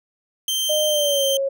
sawtooth tone, 3136 Hz, G7, in tune, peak -17 dBFS, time 0.48-1.37 s, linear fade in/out 2 ms
sine tone with pitch glide, 610 to 546.6 Hz, D#5 to C#5, -34 to -24 cents, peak -19 dBFS, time 0.69-1.49 s, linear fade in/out 10 ms, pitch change -190 cents, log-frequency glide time 0.88-1.24 s
effects none

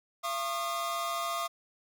45% pulse tone cluster, 681 / 1087 / 1221 Hz, F5 / C#6 / D#6, -44 / -34 / -33 cents, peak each -36 / -38 / -34 dBFS, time 0.23-1.48 s, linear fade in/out 20 ms, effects none

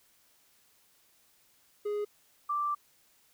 triangle / sine tone pair in turn, 415.3 / 1174.6 Hz, G#4 / D6, 0 / 0 cents, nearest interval octave + tritone, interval 1800 cents, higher second, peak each -28 dBFS, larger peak neither, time 1.85-2.05 / 2.49-2.75 s, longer second, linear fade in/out 10 ms, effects white hiss -66 dBFS RMS until 3.33 s

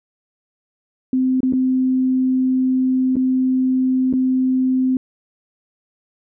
sine tone with dropouts, 258.4 Hz, C4, 21 cents flat, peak -14 dBFS, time 1.13-4.97 s, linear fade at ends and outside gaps 2 ms, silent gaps 1.405-1.431 / 1.525-1.534 / 3.157-3.166 / 4.128-4.136 s, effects none

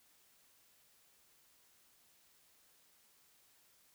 silence, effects white hiss -69 dBFS RMS until 3.94 s

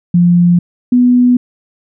sine tone pair in turn, 174.61 / 246.9 Hz, F3 / B3, 0 / 0 cents, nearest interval tritone, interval 600 cents, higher second, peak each -5 dBFS, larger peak neither, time 0.14-0.59 / 0.92-1.37 s, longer neither, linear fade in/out 5 ms, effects none

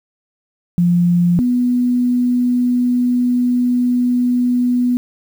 sine tone pair in turn, 174.61 / 246.4 Hz, F3 / B3, 0 / -4 cents, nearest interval tritone, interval 596 cents, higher second, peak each -10 / -12 dBFS, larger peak first, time 0.78-1.39 / 1.39-4.97 s, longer second, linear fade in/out 0 ms, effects 7-bit

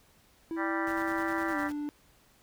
triangle tone with pitch glide, 328.4 to 294.3 Hz, E4 to D4, -6 to +4 cents, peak -30 dBFS, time 0.51-1.89 s, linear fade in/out 0 ms, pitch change -190 cents, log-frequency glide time 1.51-1.57 s
harmonic tone, 196 Hz, G3, in tune, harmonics 3 / 4 / 5 / 6 / 7 / 8 / 9 / 10, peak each -39 / -39 / -39 / -39 / -39 / -39 / -39 / -39 dBFS, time 0.56-1.71 s, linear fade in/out 50 ms
pink noise with tremolo, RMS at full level -48 dBFS, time 0.87-1.72 s, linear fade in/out 0 ms, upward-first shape square, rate 9.8 Hz, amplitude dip 50%
effects pink hiss -63 dBFS RMS until 2.42 s

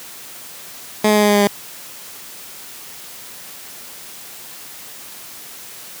15% pulse tone with pitch steps, 212.7 / 211 / 209.3 / 207.6 / 205.9 / 204.3 / 202.6 Hz, G#3 / G#3 / G#3 / G#3 / G#3 / G#3 / G#3, +42 / +28 / +14 / 0 / -15 / -28 / -43 cents, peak -5 dBFS, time 1.04-1.474 s, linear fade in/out 5 ms, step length 62 ms, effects white hiss -36 dBFS RMS until 6 s + high-pass 100 Hz 12 dB/octave

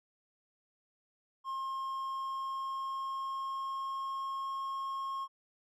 triangle tone with pitch glide, 1069 to 1080.8 Hz, C6 to C#6, +37 to -44 cents, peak -33 dBFS, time 1.44-5.28 s, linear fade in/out 50 ms, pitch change +19 cents, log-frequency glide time 1.73-4.56 s, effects none

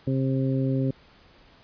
harmonic tone, 133 Hz, C3, 29 cents sharp, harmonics 1 / 2 / 3 / 4, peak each -24 / -26 / -33 / -34 dBFS, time 0.07-0.91 s, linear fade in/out 5 ms, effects pink hiss -55 dBFS RMS until 1.63 s + resampled to 11025 Hz

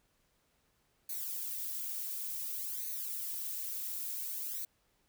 violet noise with flanger, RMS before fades -39 dBFS, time 1.09-4.65 s, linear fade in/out 5 ms, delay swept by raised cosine 0.47 to 3.17 ms, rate 0.56 Hz, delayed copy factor +0.75, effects pink hiss -74 dBFS RMS until 5.08 s

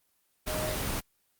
sine tone in noise, 618 Hz, D#5, 12 cents flat, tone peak -33 dBFS, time 0.47-0.76 s, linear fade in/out 20 ms, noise pink, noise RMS -32 dBFS, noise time 0.46-1.01 s, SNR -4 dB, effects white hiss -72 dBFS RMS until 1.39 s + Opus 24 kbps

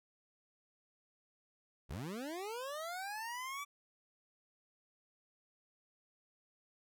25% pulse linear sweep, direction up, 51.91 to 1165 Hz, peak -37 dBFS, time 1.89-3.65 s, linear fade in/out 20 ms, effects none

